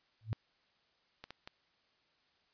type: tone with exponential growth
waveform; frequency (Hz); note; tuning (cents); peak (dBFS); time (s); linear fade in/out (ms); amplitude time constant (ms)
sine; 110; A2; 0; -28; 0.21-0.33; 0; 25
type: clicks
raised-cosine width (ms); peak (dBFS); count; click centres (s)
0.2; -28; 3; 1.24 / 1.306 / 1.475
effects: white hiss -73 dBFS RMS until 2.53 s + resampled to 11025 Hz